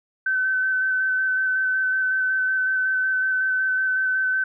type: tone with vibrato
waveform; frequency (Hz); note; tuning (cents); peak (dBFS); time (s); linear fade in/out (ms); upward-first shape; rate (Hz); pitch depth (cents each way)
sine; 1527; G6; -46; -19; 0.26-4.44; 5; square; 5.4; 12
effects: none